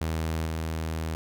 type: tone with level steps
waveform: sawtooth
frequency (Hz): 80.3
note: E2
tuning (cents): -45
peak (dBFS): -23 / -25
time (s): 0.01-1.15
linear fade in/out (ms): 0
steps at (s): 0.46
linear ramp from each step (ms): 5
effects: none